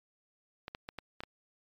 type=clicks; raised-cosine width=0.3 ms; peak=-24 dBFS; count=6; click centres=0.681 / 0.749 / 0.889 / 0.987 / 1.205 / 1.236 s; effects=MP3 96 kbps